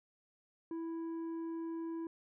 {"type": "tone with tanh clipping", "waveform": "sine", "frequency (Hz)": 329.6, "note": "E4", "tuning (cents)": 0, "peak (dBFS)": -39, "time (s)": [0.71, 2.07], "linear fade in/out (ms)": 2, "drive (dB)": 6, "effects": []}